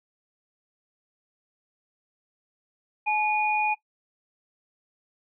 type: tone pair together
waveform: sine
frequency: 852 / 2451 Hz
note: G#5 / D#7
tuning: +44 / -27 cents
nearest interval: octave + tritone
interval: 1829 cents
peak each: -24 dBFS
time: 3.06-3.75 s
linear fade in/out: 20 ms
effects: noise-tail reverb RT60 0.1 s tail -19 dB re dry